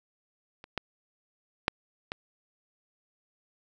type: clicks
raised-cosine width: 0.3 ms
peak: -29 / -14 / -7 / -17 dBFS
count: 4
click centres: 0.641 / 0.777 / 1.681 / 2.119 s
effects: none